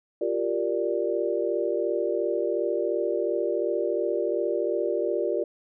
sine chord, G minor seventh, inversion third, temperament equal, 349.2 / 392 / 466.2 / 587.3 Hz, F4 / G4 / Bb4 / D5, 0 / 0 / 0 / 0 cents, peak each -29 dBFS, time 0.21-5.44 s, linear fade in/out 5 ms, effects none

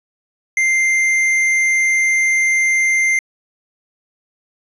triangle tone with tanh clipping, 2093 Hz, C7, in tune, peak -14 dBFS, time 0.57-3.19 s, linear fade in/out 2 ms, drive 13 dB, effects resampled to 24000 Hz

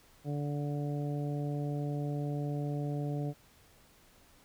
harmonic tone, 145.4 Hz, D3, 17 cents flat, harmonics 1 / 2 / 3 / 4 / 5, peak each -33 / -39 / -43 / -45 / -47 dBFS, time 0.24-3.34 s, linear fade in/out 50 ms, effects pink hiss -62 dBFS RMS until 4.44 s

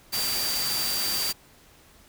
sine tone in noise, 4673 Hz, D8, 9 cents flat, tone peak -28 dBFS, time 0.12-1.33 s, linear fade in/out 20 ms, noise white, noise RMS -29 dBFS, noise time 0.12-1.33 s, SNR -2 dB, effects pink hiss -55 dBFS RMS until 2.08 s

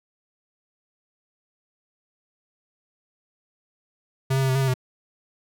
square tone with pitch steps, 133.2 / 134.5 / 133.2 / 130.3 / 135.7 / 133.5 / 128 Hz, C3 / C3 / C3 / C3 / C#3 / C3 / C3, +31 / +48 / +31 / -7 / -36 / +35 / -38 cents, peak -20 dBFS, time 4.3-4.741 s, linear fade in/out 10 ms, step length 63 ms, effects none

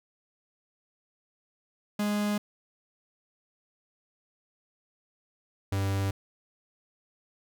45% pulse tone pair in turn, 207.5 / 97.93 Hz, G#3 / G2, -1 / -1 cents, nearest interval octave + minor second, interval 1300 cents, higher first, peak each -26 dBFS, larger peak neither, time 1.99-2.38 / 5.72-6.11 s, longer neither, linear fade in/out 5 ms, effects none

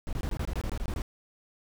brown noise bursts, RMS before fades -31 dBFS, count 12, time 0.07-1.019 s, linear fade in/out 0 ms, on 58 ms, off 23 ms, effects none

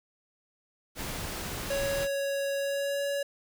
pink noise, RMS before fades -36 dBFS, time 0.95-2.08 s, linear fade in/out 50 ms
square tone with pitch glide, 556 to 563.8 Hz, C#5 to C#5, +5 to +29 cents, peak -29 dBFS, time 1.7-3.23 s, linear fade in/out 5 ms, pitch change +24 cents, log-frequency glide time 2.56-3.03 s
effects none

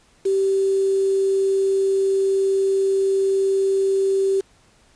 sine tone with quantisation, 388.5 Hz, G4, 16 cents flat, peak -16 dBFS, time 0.25-4.41 s, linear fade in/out 10 ms, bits 6, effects pink hiss -56 dBFS RMS until 4.95 s + resampled to 22050 Hz

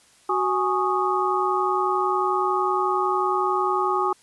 sine tone cluster, 372.3 / 832 / 1107 / 1238 Hz, F#4 / G#5 / C#6 / D#6, +11 / +3 / -3 / -9 cents, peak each -25 / -25 / -26 / -25 dBFS, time 0.29-4.13 s, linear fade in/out 5 ms, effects white hiss -56 dBFS RMS until 4.22 s + resampled to 24000 Hz

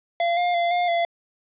square tone with pitch steps, 686 / 707 / 689 / 708 / 684 Hz, F5 / F5 / F5 / F5 / F5, -31 / +21 / -24 / +23 / -36 cents, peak -20 dBFS, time 0.2-1.05 s, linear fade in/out 2 ms, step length 170 ms, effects resampled to 8000 Hz + 10-bit

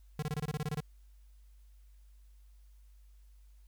square tone bursts, 151 Hz, D3, 48 cents sharp, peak -33 dBFS, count 11, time 0.19-0.804 s, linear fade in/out 2 ms, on 34 ms, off 24 ms, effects added 50 Hz sine -55 dBFS peak until 3.67 s + white hiss -75 dBFS RMS until 3.67 s

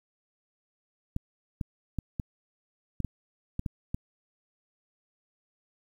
clicks, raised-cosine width 5 ms, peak -18 dBFS, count 9, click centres 1.164 / 1.612 / 1.987 / 2.198 / 3.003 / 3.047 / 3.594 / 3.662 / 3.945 s, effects 9-bit

